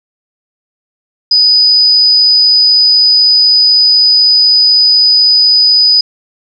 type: tone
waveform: sine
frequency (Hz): 4978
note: D#8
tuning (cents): 0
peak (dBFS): -4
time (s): 1.31-6.01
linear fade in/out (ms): 5
effects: none